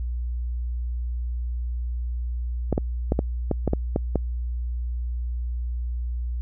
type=clicks; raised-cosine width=2 ms; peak=-8 dBFS; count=9; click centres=2.727 / 2.779 / 3.121 / 3.191 / 3.513 / 3.677 / 3.734 / 3.961 / 4.157 s; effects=added 60 Hz sine -25 dBFS peak until 6.41 s